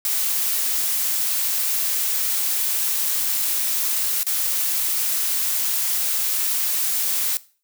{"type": "noise with dropouts", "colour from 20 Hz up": "blue", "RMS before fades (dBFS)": -22, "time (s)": [0.05, 7.37], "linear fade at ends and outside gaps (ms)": 0, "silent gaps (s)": [4.231, 4.267], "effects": ["noise-tail reverb RT60 0.4 s tail -19 dB re dry"]}